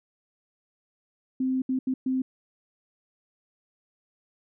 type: tone bursts at uneven times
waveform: sine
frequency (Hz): 260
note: C4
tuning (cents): -11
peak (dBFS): -23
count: 4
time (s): 1.4-1.62 / 1.69-1.79 / 1.87-1.94 / 2.06-2.22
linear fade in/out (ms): 5
effects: none